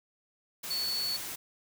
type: tone in noise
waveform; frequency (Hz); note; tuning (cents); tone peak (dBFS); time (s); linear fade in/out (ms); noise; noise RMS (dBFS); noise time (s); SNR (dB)
sine; 4435; C#8; 0; -30; 0.7-1.17; 10; white; -39; 0.63-1.36; +6
effects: none